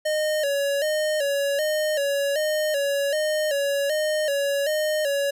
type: tone with vibrato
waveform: square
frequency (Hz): 587.3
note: D5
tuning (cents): 0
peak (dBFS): -22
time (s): 0.05-5.31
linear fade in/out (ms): 10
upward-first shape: square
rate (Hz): 1.3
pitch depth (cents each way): 76
effects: none